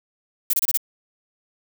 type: noise bursts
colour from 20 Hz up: violet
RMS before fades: -19 dBFS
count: 5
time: 0.5-0.774 s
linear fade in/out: 5 ms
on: 34 ms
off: 26 ms
effects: none